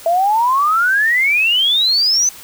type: exponential sweep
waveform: sine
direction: up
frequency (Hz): 655 to 6190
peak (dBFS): -11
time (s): 0.06-2.29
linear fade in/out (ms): 2
effects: white hiss -37 dBFS RMS until 2.43 s